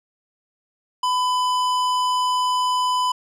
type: tone with hard clipping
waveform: sine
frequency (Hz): 1002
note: B5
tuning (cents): +25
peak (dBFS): -20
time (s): 1.03-3.12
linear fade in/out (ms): 5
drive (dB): 14
effects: none